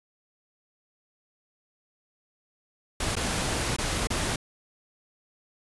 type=noise with dropouts; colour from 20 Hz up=pink; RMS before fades=-28 dBFS; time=3-4.36 s; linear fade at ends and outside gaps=5 ms; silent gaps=3.155-3.165 / 3.765-3.784 / 4.072-4.102 s; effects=resampled to 24000 Hz